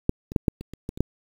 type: clicks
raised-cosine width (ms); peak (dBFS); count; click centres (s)
3; -6 / -21 / -6 / -6 / -23 / -25 / -17 / -24 / -7; 9; 0.094 / 0.319 / 0.362 / 0.482 / 0.61 / 0.736 / 0.891 / 0.975 / 1.006
effects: 7-bit